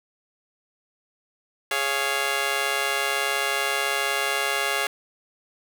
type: chord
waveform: 10% pulse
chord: Db major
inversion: second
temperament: just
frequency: 415.8 / 554.4 / 693 Hz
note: Ab4 / Db5 / F5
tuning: +2 / 0 / -14 cents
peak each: -20 dBFS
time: 1.71-4.87 s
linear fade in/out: 2 ms
effects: none

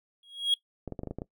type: tone with exponential growth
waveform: triangle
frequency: 3298 Hz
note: G#7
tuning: 13 cents flat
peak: -17 dBFS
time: 0.23-0.54 s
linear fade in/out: 2 ms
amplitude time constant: 67 ms
type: clicks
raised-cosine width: 2 ms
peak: -22 dBFS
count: 8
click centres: 0.877 / 0.923 / 0.992 / 1.034 / 1.073 / 1.11 / 1.186 / 1.219 s
effects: noise-tail reverb RT60 0.1 s tail -20 dB re dry

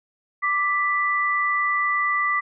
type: tone pair together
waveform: sine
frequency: 1174.7 / 1979.5 Hz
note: D6 / B6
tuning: 0 / +3 cents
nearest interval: major sixth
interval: 903 cents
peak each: -22 dBFS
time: 0.42-2.41 s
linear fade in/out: 20 ms
effects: none

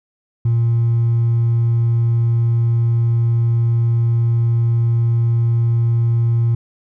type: tone with hard clipping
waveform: triangle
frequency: 116.54 Hz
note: A#2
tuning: in tune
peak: -12 dBFS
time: 0.45-6.55 s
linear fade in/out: 5 ms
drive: 2 dB
effects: none

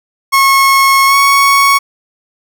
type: tone with pitch glide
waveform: 30% pulse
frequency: 1091 to 1110.7 Hz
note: C#6 to C#6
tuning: -28 to +3 cents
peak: -3 dBFS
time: 0.32-1.79 s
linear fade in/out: 20 ms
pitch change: +31 cents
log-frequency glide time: 1.07-1.16 s
effects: none

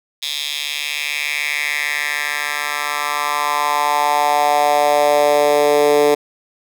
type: tone with high-pass filter sweep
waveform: 10% pulse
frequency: 146.8 Hz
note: D3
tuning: in tune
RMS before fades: -17 dBFS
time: 0.22-6.15 s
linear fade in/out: 10 ms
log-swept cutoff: 3500 to 410 Hz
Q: 3.3
effects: none

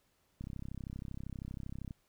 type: click train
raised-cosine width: 5 ms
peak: -30 dBFS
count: 50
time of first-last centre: 0.41-1.908 s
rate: 32.7 Hz
effects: pink hiss -74 dBFS RMS until 2.08 s

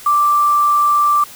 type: tone with quantisation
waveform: sine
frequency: 1174.7 Hz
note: D6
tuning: in tune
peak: -10 dBFS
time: 0.06-1.24 s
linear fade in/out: 5 ms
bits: 5
effects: white hiss -37 dBFS RMS until 1.35 s

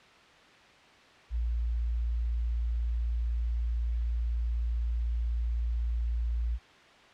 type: tone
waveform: sine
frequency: 58 Hz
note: A#1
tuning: 8 cents flat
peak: -27 dBFS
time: 1.3-6.59 s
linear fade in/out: 50 ms
effects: white hiss -55 dBFS RMS until 7.13 s + low-pass 3000 Hz 12 dB/octave

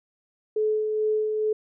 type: tone with tremolo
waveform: sine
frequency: 430.1 Hz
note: A4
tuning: 39 cents flat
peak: -20 dBFS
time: 0.56-1.53 s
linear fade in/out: 5 ms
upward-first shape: sine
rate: 2.3 Hz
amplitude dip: 35%
effects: none

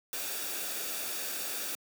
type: noise with comb filter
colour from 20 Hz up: white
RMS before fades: -36 dBFS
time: 0.13-1.75 s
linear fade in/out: 0 ms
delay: 0.97 ms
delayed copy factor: -0.5
effects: high-pass 200 Hz 12 dB/octave

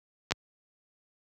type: clicks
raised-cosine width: 0.2 ms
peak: -13 / -7 dBFS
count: 2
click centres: 0.309 / 0.32 s
effects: high-pass 80 Hz 12 dB/octave

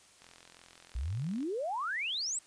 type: click train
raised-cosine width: 0.2 ms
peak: -36 dBFS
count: 53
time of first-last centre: 0.22-1.429 s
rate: 43 Hz
type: exponential sweep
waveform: sine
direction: up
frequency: 54.9 to 8300 Hz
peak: -32 dBFS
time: 0.95-2.39 s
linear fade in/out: 5 ms
effects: white hiss -60 dBFS RMS until 2.46 s + resampled to 22050 Hz

